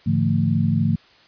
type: tone cluster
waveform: sine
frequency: 106.2 / 146.3 / 170.1 / 223 Hz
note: G#2 / D3 / F3 / A3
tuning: +39 / -6 / -45 / +23 cents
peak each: -22 dBFS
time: 0.06-0.96 s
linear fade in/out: 10 ms
effects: white hiss -52 dBFS RMS until 1.27 s + resampled to 11025 Hz